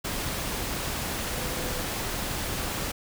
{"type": "tone in noise", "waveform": "sine", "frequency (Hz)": 502, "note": "B4", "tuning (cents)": 28, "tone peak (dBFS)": -39, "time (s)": [1.3, 1.83], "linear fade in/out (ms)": 10, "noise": "pink", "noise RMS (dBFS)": -31, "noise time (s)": [0.04, 2.92], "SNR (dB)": -11, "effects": []}